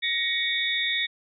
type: tone cluster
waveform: sine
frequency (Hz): 1884 / 2236 / 3484 / 3719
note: A#6 / C#7 / A7 / A#7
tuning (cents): +18 / +14 / -18 / -5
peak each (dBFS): -29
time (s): 0.02-1.07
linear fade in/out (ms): 20
effects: none